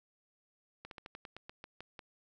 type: slowing click train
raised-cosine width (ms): 0.3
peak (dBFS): -30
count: 11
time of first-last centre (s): 0.85-1.992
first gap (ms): 62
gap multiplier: 1.13
effects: none